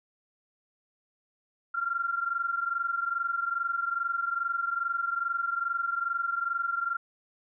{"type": "tone pair together", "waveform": "sine", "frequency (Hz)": [1374.5, 1396.9], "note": ["F6", "F6"], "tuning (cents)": [-28, 0], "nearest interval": "unison", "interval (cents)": 28, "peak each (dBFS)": [-29, -32], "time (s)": [1.74, 6.97], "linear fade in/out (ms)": 10, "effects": []}